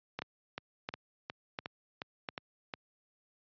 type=two click trains; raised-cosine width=0.3 ms; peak=-20 / -22 dBFS; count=4 / 8; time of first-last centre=0.19-2.288 / 0.22-2.738 s; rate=1.43 / 2.78 Hz; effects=high-pass 100 Hz 12 dB/octave + resampled to 11025 Hz